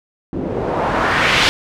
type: noise with low-pass filter sweep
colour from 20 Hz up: white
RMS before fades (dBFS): -17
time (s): 0.33-1.49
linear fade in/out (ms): 0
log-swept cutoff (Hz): 300 to 3500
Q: 1.4
effects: none